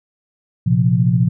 sine chord, Bb suspended second, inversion none, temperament equal, 116.54 / 130.81 / 174.61 Hz, Bb2 / C3 / F3, 0 / 0 / 0 cents, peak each -16 dBFS, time 0.66-1.29 s, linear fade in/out 10 ms, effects none

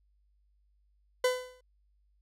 40% pulse tone with exponential decay, 504 Hz, B4, 35 cents sharp, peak -21 dBFS, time 1.24-1.61 s, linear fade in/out 5 ms, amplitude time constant 80 ms, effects added 50 Hz sine -66 dBFS peak until 2.21 s + low-pass 11000 Hz 12 dB/octave

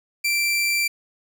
sawtooth tone, 2349 Hz, D7, in tune, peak -16 dBFS, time 0.24-0.88 s, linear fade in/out 10 ms, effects none

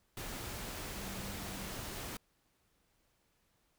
sine tone in noise, 195.2 Hz, G3, 7 cents flat, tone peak -48 dBFS, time 0.96-1.72 s, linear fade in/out 2 ms, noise pink, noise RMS -43 dBFS, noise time 0.17-2.17 s, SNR -8 dB, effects pink hiss -75 dBFS RMS until 3.78 s

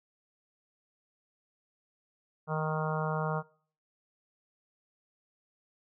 harmonic tone with a mistuned harmonic, 155.56 Hz, D#3, in tune, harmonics 1 / 3 / 4 / 5 / 6 / 7 / 8 / 9, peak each -32 / -37 / -38 / -39 / -40 / -40 / -41 / -42 dBFS, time 2.47-3.43 s, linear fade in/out 50 ms, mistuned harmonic 1, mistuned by +24 cents, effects noise-tail reverb RT60 0.5 s tail -22 dB re dry

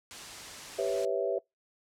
white noise, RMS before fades -43 dBFS, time 0.11-1.05 s, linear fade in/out 0 ms
sine chord, C# half-diminished seventh, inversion second, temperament equal, 392 / 493.9 / 554.4 / 659.3 Hz, G4 / B4 / C#5 / E5, 0 / 0 / 0 / 0 cents, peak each -33 dBFS, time 0.78-1.39 s, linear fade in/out 10 ms
effects noise-tail reverb RT60 0.2 s tail -26 dB re dry + low-pass 8000 Hz 12 dB/octave

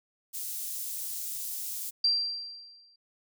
white high-pass noise, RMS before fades -36 dBFS, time 0.33-1.91 s, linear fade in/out 20 ms, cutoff 6600 Hz, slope 12 dB/octave
sine tone with exponential decay, 4719 Hz, D8, 7 cents sharp, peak -20 dBFS, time 2.04-2.96 s, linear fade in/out 5 ms, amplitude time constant 200 ms
effects none

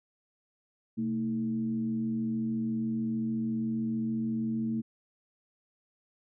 sine tone with frequency modulation, 224.4 Hz, A3, 34 cents sharp, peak -28 dBFS, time 0.97-4.82 s, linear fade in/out 20 ms, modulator 93.7 Hz, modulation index 0.54, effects none

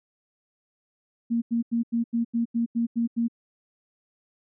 sine tone bursts, 233.1 Hz, A#3, in tune, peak -21 dBFS, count 10, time 1.3-3.283 s, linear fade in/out 20 ms, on 120 ms, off 87 ms, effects none

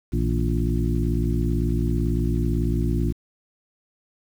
harmonic tone with a mistuned harmonic, 58 Hz, A#1, 8 cents flat, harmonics 1 / 2 / 3 / 4 / 5 / 6, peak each -23 / -26 / -28 / -29 / -30 / -31 dBFS, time 0.12-3.13 s, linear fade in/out 20 ms, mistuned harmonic 3, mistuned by -110 cents, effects 8-bit

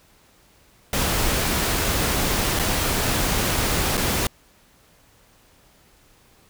pink noise with dropouts, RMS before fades -22 dBFS, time 0.93-4.27 s, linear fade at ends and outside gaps 2 ms, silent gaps 2.591-2.595 / 3.972-3.976 s, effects pink hiss -56 dBFS RMS until 6.49 s

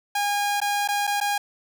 sawtooth tone with dropouts, 816 Hz, G#5, 31 cents flat, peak -18 dBFS, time 0.15-1.38 s, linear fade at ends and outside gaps 5 ms, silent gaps 0.603-0.615 / 0.877-0.886 / 1.07-1.074 / 1.203-1.211 s, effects none

